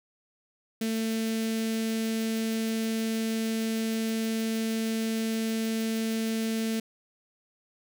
sawtooth tone with notch filter, 223.4 Hz, A3, 27 cents sharp, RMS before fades -29 dBFS, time 0.81-6.8 s, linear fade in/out 5 ms, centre 1000 Hz, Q 0.52, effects none

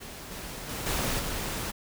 pink noise with level steps, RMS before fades -42 / -39 / -35 / -29 / -33 dBFS, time 0-1.72 s, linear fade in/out 20 ms, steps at 0.31 / 0.69 / 0.86 / 1.19 s, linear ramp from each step 5 ms, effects none

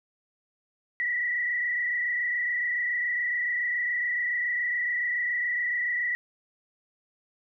sine tone with frequency modulation, 1943 Hz, B6, 29 cents flat, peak -25 dBFS, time 1-6.15 s, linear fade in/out 0 ms, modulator 27.1 Hz, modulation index 2, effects none

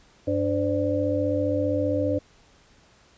harmonic tone with a mistuned harmonic, 98 Hz, G2, in tune, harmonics 1 / 3 / 5 / 6, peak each -29 / -26 / -26 / -28 dBFS, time 0.27-2.19 s, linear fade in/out 10 ms, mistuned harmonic 5, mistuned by +79 cents, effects pink hiss -57 dBFS RMS until 3.17 s + resampled to 16000 Hz

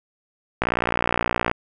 click train, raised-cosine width 0.5 ms, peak -5 dBFS, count 54, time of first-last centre 0.62-1.514 s, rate 59.3 Hz, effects none

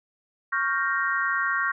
sine chord, G half-diminished seventh, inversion second, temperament equal, 1108.7 / 1396.9 / 1568 / 1864.7 Hz, Db6 / F6 / G6 / Bb6, 0 / 0 / 0 / 0 cents, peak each -28 dBFS, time 0.52-1.72 s, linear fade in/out 10 ms, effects none

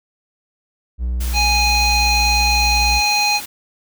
triangle tone with vibrato, 60.7 Hz, B1, 29 cents flat, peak -16 dBFS, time 0.98-3.02 s, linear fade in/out 50 ms, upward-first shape sine, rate 1.5 Hz, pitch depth 11 cents each way
white noise, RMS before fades -31 dBFS, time 1.2-3.46 s, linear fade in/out 10 ms
harmonic tone, 830.6 Hz, G#5, in tune, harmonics 1 / 3 / 5 / 7 / 8, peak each -19 / -18 / -19 / -29 / -29 dBFS, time 1.33-3.41 s, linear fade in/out 50 ms
effects none

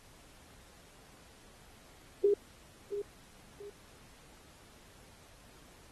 sine tone with echo, 407.2 Hz, G#4, 34 cents flat, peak -22 dBFS, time 2.24-2.34 s, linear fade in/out 5 ms, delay 680 ms, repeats 2, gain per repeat -11 dB, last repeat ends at 3.7 s, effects pink hiss -59 dBFS RMS until 5.91 s + AAC 32 kbps

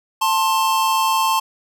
square tone pair together, 888 / 1057.8 Hz, A5 / C6, +16 / +19 cents, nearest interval minor third, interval 303 cents, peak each -19 dBFS, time 0.21-1.4 s, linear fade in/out 10 ms, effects none

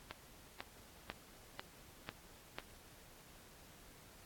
click train, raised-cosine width 0.3 ms, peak -25 dBFS, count 6, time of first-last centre 0.11-2.585 s, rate 2.02 Hz, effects pink hiss -60 dBFS RMS until 4.25 s + AAC 64 kbps

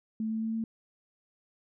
sine tone with pitch steps, 220 / 221.5 / 223.1 / 224.6 Hz, A3 / A3 / A3 / A3, 0 / +12 / +24 / +36 cents, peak -29 dBFS, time 0.2-0.64 s, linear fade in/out 2 ms, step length 110 ms, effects none

